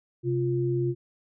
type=tone pair together; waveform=sine; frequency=130.9 / 349.5 Hz; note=C3 / F4; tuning=+1 / +1 cents; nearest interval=octave + perfect fourth; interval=1700 cents; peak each=-26 dBFS; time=0.23-0.95 s; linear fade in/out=50 ms; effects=none